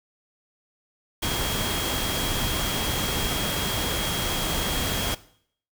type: tone in noise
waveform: sine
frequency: 3265 Hz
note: G#7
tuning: 30 cents flat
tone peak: -33 dBFS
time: 1.22-5.15 s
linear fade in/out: 10 ms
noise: pink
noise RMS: -27 dBFS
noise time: 1.22-5.15 s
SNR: -9 dB
effects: noise-tail reverb RT60 0.6 s tail -18 dB re dry